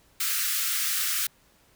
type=high-pass noise; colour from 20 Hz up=white; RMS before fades=-27 dBFS; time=0.2-1.27 s; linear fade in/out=5 ms; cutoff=1200 Hz; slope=96 dB/octave; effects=pink hiss -61 dBFS RMS until 1.75 s